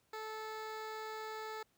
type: tone with notch filter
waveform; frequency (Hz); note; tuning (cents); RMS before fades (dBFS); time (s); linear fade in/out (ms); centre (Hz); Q
15% pulse; 436.2; A4; -15; -44; 0.13-1.63; 5; 10000; 0.68
effects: pink hiss -75 dBFS RMS until 1.77 s + high-pass 60 Hz 12 dB/octave